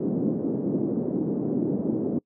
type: band-pass noise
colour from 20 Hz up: white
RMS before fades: -26 dBFS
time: 0-2.19 s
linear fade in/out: 5 ms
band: 170 to 360 Hz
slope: 24 dB/octave
effects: noise-tail reverb RT60 0.1 s tail -24 dB re dry

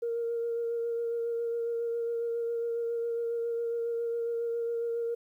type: tone with vibrato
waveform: sine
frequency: 466.2 Hz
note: A#4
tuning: in tune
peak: -28 dBFS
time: 0.02-5.15 s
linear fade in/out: 10 ms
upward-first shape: sine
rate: 7.3 Hz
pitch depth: 15 cents each way
effects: tanh soft clip ceiling -24 dBFS + 11-bit

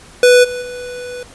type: tone with level steps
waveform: square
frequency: 493.9 Hz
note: B4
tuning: in tune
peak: -6 / -22 / -26 dBFS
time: 0.23-1.23 s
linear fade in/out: 2 ms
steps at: 0.43 / 0.61 s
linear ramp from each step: 20 ms
effects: pink hiss -41 dBFS RMS until 1.34 s + resampled to 24000 Hz

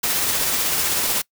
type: noise with tremolo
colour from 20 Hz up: white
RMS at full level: -20 dBFS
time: 0.03-1.22 s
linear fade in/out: 10 ms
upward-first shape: sine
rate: 16 Hz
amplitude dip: 25%
effects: noise-tail reverb RT60 0.1 s tail -23 dB re dry

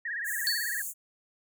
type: tone with vibrato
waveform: sine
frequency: 1760 Hz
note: A6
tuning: in tune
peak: -31 dBFS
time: 0.05-0.82 s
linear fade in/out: 5 ms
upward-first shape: sine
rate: 18 Hz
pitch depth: 140 cents each way
type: high-pass noise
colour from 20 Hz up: pink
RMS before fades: -36 dBFS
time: 0.24-0.94 s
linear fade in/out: 50 ms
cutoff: 6600 Hz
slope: 96 dB/octave
type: tone with exponential decay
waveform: sine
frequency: 4447 Hz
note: C#8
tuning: 5 cents sharp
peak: -23 dBFS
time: 0.47-0.87 s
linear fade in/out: 0 ms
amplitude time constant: 86 ms
effects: none

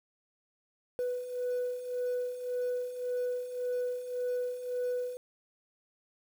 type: beating tone pair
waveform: sine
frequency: 493.9 / 495.7 Hz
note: B4 / B4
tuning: 0 / +6 cents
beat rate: 1.8 Hz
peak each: -36 / -31 dBFS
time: 0.99-5.17 s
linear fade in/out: 0 ms
effects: tanh soft clip ceiling -27 dBFS + 9-bit

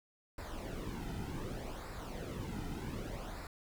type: noise with flanger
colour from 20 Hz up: brown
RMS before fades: -42 dBFS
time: 0.38-3.47 s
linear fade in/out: 2 ms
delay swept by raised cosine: 0.32 to 1.82 ms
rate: 0.66 Hz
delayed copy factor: -0.65
effects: none

